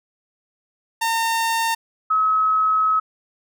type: tone pair in turn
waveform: sawtooth / sine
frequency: 911 / 1282.4 Hz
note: A#5 / E6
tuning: -40 / -48 cents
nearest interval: tritone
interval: 592 cents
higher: second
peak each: -15 dBFS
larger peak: neither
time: 1.01-1.75 / 2.1-3 s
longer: second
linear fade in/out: 10 ms
effects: none